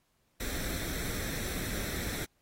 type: noise with comb filter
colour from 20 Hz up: pink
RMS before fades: -36 dBFS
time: 0.4-2.25 s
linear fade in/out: 5 ms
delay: 0.52 ms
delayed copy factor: +0.6
effects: pink hiss -74 dBFS RMS until 2.41 s + AAC 48 kbps